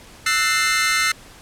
sawtooth chord, F# half-diminished seventh, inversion third, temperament equal with one note detuned, 1318.5 / 1480 / 1797 / 2093 Hz, E6 / F#6 / A6 / C7, 0 / 0 / +36 / 0 cents, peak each -19 / -22 / -21 / -16 dBFS, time 0.26-1.12 s, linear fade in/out 5 ms, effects pink hiss -44 dBFS RMS until 1.41 s + low-pass 11000 Hz 12 dB/octave

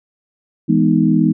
sine chord, E major seventh, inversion none, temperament equal, 164.81 / 207.7 / 246.9 / 311.1 Hz, E3 / G#3 / B3 / D#4, 0 / 0 / 0 / 0 cents, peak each -16 dBFS, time 0.68-1.33 s, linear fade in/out 20 ms, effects none

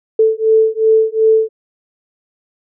sine beating tone pair, 440 / 442.7 Hz, A4 / A4, 0 / +11 cents, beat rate 2.7 Hz, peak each -12 dBFS, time 0.19-1.49 s, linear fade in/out 5 ms, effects none

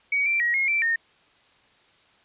sine tone with pitch steps, 2257 / 2350 / 1900 / 2155 / 2339 / 1836 Hz, C#7 / D7 / A#6 / C#7 / D7 / A#6, +31 / +1 / +33 / -49 / -8 / -27 cents, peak -20 dBFS, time 0.12-0.96 s, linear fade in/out 5 ms, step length 140 ms, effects white hiss -59 dBFS RMS until 2.24 s + resampled to 8000 Hz

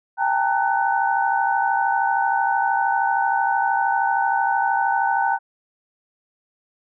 sine tone cluster, 792 / 865 / 918 / 1495 Hz, G5 / A5 / A#5 / F#6, +18 / -30 / -27 / +17 cents, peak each -21 / -27 / -22 / -24 dBFS, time 0.17-5.39 s, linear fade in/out 50 ms, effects none

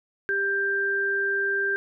sine tone pair together, 395.8 / 1580 Hz, G4 / G6, +17 / +13 cents, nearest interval 2 octaves, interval 2396 cents, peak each -29 / -23 dBFS, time 0.29-1.76 s, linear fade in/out 0 ms, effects none

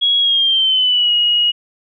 sine tone with pitch glide, 3322 to 2892 Hz, G#7 to F#7, 0 to -40 cents, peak -11 dBFS, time 0.01-1.52 s, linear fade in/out 20 ms, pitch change -240 cents, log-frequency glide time 0.19-1.12 s, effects none

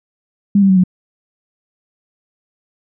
sine tone with pitch steps, 201.2 / 194.8 / 188.6 / 182.59 Hz, G3 / G3 / F#3 / F#3, +45 / -11 / +33 / -23 cents, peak -7 dBFS, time 0.55-0.838 s, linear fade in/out 5 ms, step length 72 ms, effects none

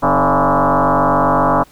sine tone with frequency modulation, 164.81 Hz, E3, in tune, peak -10 dBFS, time 0.02-1.64 s, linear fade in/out 20 ms, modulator 141 Hz, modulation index 7.9, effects pink hiss -48 dBFS RMS until 1.71 s

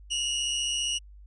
sawtooth tone pair together, 2772 / 2907 Hz, F7 / F#7, -14 / -31 cents, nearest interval minor second, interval 83 cents, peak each -31 / -24 dBFS, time 0.1-0.99 s, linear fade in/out 20 ms, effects added 50 Hz sine -46 dBFS peak until 1.26 s + resampled to 22050 Hz

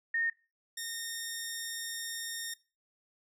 sine / 10% pulse tone pair in turn, 1838 / 1838 Hz, A#6 / A#6, -25 / -25 cents, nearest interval unison, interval 0 cents, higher neither, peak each -28 dBFS, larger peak neither, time 0.14-0.3 / 0.77-2.54 s, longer second, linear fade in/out 5 ms, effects noise-tail reverb RT60 0.3 s tail -19 dB re dry

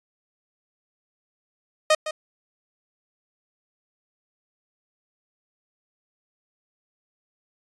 sawtooth tone with echo, 620 Hz, D#5, 6 cents flat, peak -11 dBFS, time 1.9-1.95 s, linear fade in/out 5 ms, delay 160 ms, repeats 1, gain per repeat -12 dB, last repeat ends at 2.11 s, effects resampled to 22050 Hz

